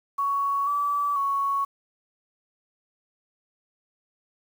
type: tone with pitch steps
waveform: sine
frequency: 1117 / 1153 / 1111 Hz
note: C#6 / D6 / C#6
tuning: +13 / -32 / +4 cents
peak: -22 dBFS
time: 0.18-1.65 s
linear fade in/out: 10 ms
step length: 490 ms
effects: 8-bit